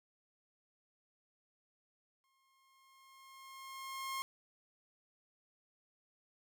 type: tone with exponential growth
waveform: sawtooth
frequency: 1071 Hz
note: C6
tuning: 40 cents sharp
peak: -33 dBFS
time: 2.24-4.22 s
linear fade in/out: 0 ms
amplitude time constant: 430 ms
effects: none